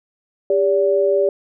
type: tone pair together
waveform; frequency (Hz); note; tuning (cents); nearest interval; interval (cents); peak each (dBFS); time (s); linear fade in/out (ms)
sine; 399.7 / 575; G4 / D5; +34 / -37; tritone; 629; -16; 0.5-1.29; 2
effects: none